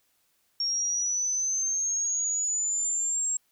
sine linear sweep, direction up, 5530 to 7570 Hz, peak -25 dBFS, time 0.6-3.37 s, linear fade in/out 2 ms, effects white hiss -70 dBFS RMS until 3.51 s

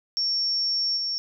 sine tone with level steps, 5480 Hz, F8, 34 cents flat, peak -22 / -25 dBFS, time 0.17-1.18 s, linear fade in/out 0 ms, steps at 0.96 s, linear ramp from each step 20 ms, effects none

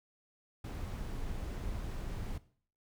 brown noise, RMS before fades -39 dBFS, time 0.64-2.38 s, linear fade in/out 5 ms, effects noise-tail reverb RT60 0.5 s tail -17 dB re dry

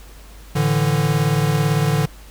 square chord, A suspended fourth, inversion none, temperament equal, 110 / 146.83 / 164.81 Hz, A2 / D3 / E3, 0 / 0 / 0 cents, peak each -24 / -18 / -23 dBFS, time 0.55-2.06 s, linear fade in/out 10 ms, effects added 50 Hz sine -39 dBFS peak until 2.3 s + pink hiss -46 dBFS RMS until 2.3 s

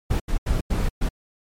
brown noise bursts at uneven times, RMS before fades -21 dBFS, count 5, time 0.1-0.2 / 0.28-0.38 / 0.46-0.61 / 0.7-0.89 / 1.01-1.09 s, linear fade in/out 10 ms, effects MP3 64 kbps

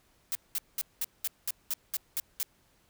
blue noise bursts, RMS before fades -31 dBFS, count 10, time 0.32-2.43 s, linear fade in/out 0 ms, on 31 ms, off 200 ms, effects pink hiss -67 dBFS RMS until 2.89 s

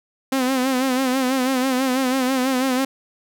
sawtooth tone with vibrato, 259.6 Hz, C4, 13 cents flat, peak -14 dBFS, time 0.32-2.85 s, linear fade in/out 5 ms, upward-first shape sine, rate 6.1 Hz, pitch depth 66 cents each way, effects none

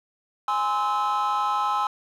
triangle chord, Ab augmented, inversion none, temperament just, 830.6 / 1038.3 / 1297.8 Hz, Ab5 / C6 / E6, 0 / -14 / -27 cents, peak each -23 / -23 / -23 dBFS, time 0.48-1.87 s, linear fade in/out 2 ms, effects tanh soft clip ceiling -16 dBFS

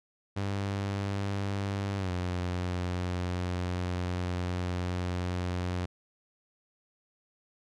sawtooth tone with pitch glide, 99 to 89.74 Hz, G2 to F2, +18 to +48 cents, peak -26 dBFS, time 0.36-5.86 s, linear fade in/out 10 ms, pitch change -170 cents, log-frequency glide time 1.97-2.11 s, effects low-pass 6000 Hz 12 dB/octave

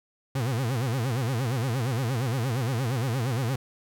40% pulse tone with vibrato, 123.47 Hz, B2, in tune, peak -24 dBFS, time 0.35-3.56 s, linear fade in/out 5 ms, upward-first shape sine, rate 8.6 Hz, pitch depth 200 cents each way, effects none

